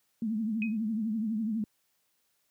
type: tone with vibrato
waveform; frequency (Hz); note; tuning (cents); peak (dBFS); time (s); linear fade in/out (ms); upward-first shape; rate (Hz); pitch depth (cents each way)
sine; 219.1; A3; -7; -28; 0.22-1.64; 2; triangle; 12; 120
type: tone with exponential decay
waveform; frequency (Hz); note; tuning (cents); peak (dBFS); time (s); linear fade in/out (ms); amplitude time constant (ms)
sine; 2517; D#7; +19; -29; 0.62-0.77; 1; 32
effects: white hiss -74 dBFS RMS until 2.5 s + high-pass 80 Hz 12 dB/octave